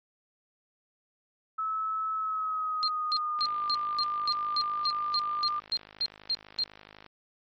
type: tone with pitch glide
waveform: sine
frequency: 1299 to 1198.1 Hz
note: E6 to D6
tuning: -26 to +34 cents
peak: -28 dBFS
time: 1.58-5.6 s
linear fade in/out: 10 ms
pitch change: -140 cents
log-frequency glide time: 2.14-3.64 s
type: tone bursts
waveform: sine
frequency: 4193 Hz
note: C8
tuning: 3 cents sharp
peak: -25 dBFS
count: 14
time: 2.83-6.636 s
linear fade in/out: 0 ms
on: 49 ms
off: 240 ms
type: click train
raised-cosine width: 0.3 ms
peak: -31 dBFS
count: 192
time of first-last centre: 3.39-7.063 s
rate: 52 Hz
effects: MP3 32 kbps